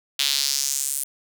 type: tone with high-pass filter sweep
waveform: sawtooth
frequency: 139.4 Hz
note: C#3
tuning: 10 cents sharp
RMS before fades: -24 dBFS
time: 0.19-1.04 s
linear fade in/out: 5 ms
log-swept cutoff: 3400 to 9800 Hz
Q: 2.4
effects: none